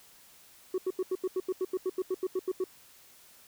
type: tone bursts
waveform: sine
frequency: 372.4 Hz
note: F#4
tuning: 11 cents sharp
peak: -24 dBFS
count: 16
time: 0.74-2.641 s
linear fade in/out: 5 ms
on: 41 ms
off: 83 ms
effects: tanh soft clip ceiling -26 dBFS + white hiss -57 dBFS RMS until 3.47 s